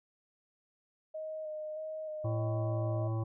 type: tone with vibrato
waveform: sine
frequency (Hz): 621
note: D#5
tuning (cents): -3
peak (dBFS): -37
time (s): 1.14-3.08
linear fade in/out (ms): 10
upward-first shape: square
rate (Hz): 1.6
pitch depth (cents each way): 16
type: harmonic tone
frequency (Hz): 111.6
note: A2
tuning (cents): +25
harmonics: 1 / 3 / 5 / 7 / 9 / 10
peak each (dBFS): -31 / -41 / -45 / -48 / -50 / -51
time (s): 2.24-3.24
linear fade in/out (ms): 10
effects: none